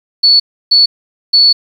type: tone bursts at uneven times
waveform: sine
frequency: 4435 Hz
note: C#8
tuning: in tune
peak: -4 dBFS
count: 3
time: 0.23-0.4 / 0.71-0.86 / 1.33-1.53 s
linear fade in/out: 10 ms
effects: 7-bit